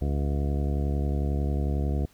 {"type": "harmonic tone", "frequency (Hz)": 71.1, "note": "C#2", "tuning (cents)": 45, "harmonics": [1, 2, 3, 4, 5, 6, 7, 9, 10], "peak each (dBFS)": [-25, -31, -35, -37, -39, -41, -42, -44, -45], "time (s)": [0.01, 2.06], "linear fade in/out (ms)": 10, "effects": ["pink hiss -60 dBFS RMS until 2.13 s"]}